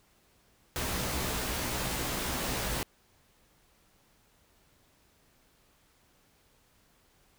pink noise with comb filter, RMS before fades -33 dBFS, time 0.76-2.83 s, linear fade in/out 0 ms, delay 16 ms, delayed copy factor +0.6, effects pink hiss -66 dBFS RMS until 7.38 s

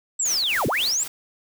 sine linear two-way sweep, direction down then up, 7902 to 73.4 to 7902 Hz, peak -20 dBFS, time 0.19-1.04 s, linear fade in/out 10 ms, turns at 0.67 s
white noise with tremolo, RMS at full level -31 dBFS, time 0.25-1.08 s, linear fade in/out 5 ms, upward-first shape triangle, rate 3.8 Hz, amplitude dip 80%
clicks, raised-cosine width 0.3 ms, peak -23 dBFS, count 2, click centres 0.425 / 0.438 s
effects none

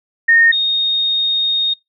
sine tone pair in turn, 1840 / 3708 Hz, A#6 / A#7, -23 / -10 cents, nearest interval octave, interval 1213 cents, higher second, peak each -7 / -13 dBFS, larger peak first, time 0.28-0.52 / 0.52-1.74 s, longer second, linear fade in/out 10 ms, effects noise-tail reverb RT60 0.2 s tail -26 dB re dry

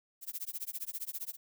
violet noise with tremolo, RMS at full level -37 dBFS, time 0.21-1.37 s, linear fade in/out 50 ms, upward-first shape sine, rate 15 Hz, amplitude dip 100%, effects none

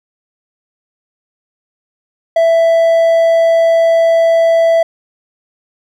triangle tone, 662 Hz, E5, 7 cents sharp, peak -5 dBFS, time 2.36-4.83 s, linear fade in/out 5 ms, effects none

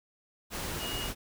sine tone in noise, 2874 Hz, F7, 49 cents sharp, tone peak -37 dBFS, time 0.78-1.1 s, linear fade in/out 50 ms, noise pink, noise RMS -36 dBFS, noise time 0.5-1.15 s, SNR -4 dB, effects none

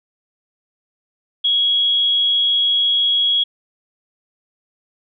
sine tone with amplitude modulation, 3322 Hz, G#7, in tune, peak -12 dBFS, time 1.44-3.44 s, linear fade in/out 10 ms, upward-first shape sine, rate 210 Hz, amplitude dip 30%, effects none

